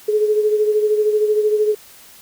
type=beating tone pair; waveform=sine; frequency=423.5 / 436.5 Hz; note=G#4 / A4; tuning=+34 / -14 cents; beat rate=13 Hz; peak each=-14 / -22 dBFS; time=0.08-1.75 s; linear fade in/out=10 ms; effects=white hiss -44 dBFS RMS until 2.21 s